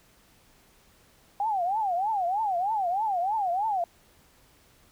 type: tone with vibrato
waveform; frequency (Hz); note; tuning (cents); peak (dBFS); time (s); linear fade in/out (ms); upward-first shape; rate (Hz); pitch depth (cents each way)
sine; 784; G5; 0; -24; 1.4-3.84; 2; triangle; 3.2; 260
effects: pink hiss -60 dBFS RMS until 4.91 s